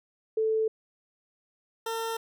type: tone pair in turn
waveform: sine / 20% pulse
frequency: 440 / 453.4 Hz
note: A4 / A#4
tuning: 0 / -48 cents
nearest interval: minor second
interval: 52 cents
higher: second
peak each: -23 / -25 dBFS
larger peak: first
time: 0.37-0.68 / 1.86-2.17 s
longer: neither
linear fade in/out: 5 ms
effects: none